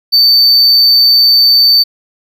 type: tone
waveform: triangle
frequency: 4561 Hz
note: C#8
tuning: 49 cents sharp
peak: -3 dBFS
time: 0.12-1.84 s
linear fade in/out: 20 ms
effects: none